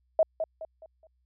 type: tone with echo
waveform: sine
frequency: 640 Hz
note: D#5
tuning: 49 cents sharp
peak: -17 dBFS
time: 0.19-0.23 s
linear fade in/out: 2 ms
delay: 210 ms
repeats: 4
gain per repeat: -9 dB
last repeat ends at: 1.07 s
effects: added 62 Hz sine -68 dBFS peak until 1.25 s